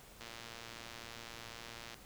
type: click train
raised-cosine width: 0.2 ms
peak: -30 dBFS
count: 202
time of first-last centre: 0.21-1.943 s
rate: 116 Hz
effects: pink hiss -57 dBFS RMS until 2.05 s